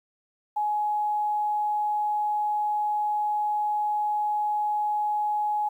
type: tone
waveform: sine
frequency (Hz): 840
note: G#5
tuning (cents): +19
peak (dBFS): -23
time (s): 0.56-5.69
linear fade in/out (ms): 10
effects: 10-bit